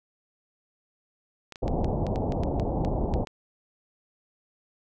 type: clicks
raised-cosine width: 0.2 ms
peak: -23 dBFS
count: 12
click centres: 1.523 / 1.558 / 1.68 / 1.845 / 2.067 / 2.159 / 2.322 / 2.435 / 2.598 / 2.849 / 3.139 / 3.272 s
type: low-pass noise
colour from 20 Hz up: pink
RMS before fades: -27 dBFS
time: 1.62-3.25 s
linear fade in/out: 10 ms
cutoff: 850 Hz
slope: 48 dB/octave
effects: none